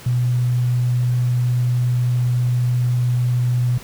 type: tone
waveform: sine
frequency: 123.1 Hz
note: B2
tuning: 5 cents flat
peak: -15 dBFS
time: 0.06-3.78 s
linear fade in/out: 5 ms
effects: pink hiss -40 dBFS RMS until 3.83 s